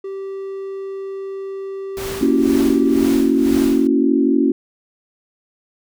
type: tone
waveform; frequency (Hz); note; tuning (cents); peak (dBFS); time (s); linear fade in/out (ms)
triangle; 389.1; G4; -13; -23; 0.04-3.06; 5
type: noise with tremolo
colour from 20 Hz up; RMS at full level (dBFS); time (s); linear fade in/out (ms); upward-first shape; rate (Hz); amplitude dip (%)
pink; -28; 1.97-3.87; 0; sine; 2; 80
type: chord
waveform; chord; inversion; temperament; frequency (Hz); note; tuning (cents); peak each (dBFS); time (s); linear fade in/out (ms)
sine; F# dominant seventh; first; equal; 233.1 / 277.2 / 329.6 / 370; A#3 / C#4 / E4 / F#4; 0 / 0 / 0 / 0; -19 / -15 / -19 / -21; 2.21-4.52; 5
effects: none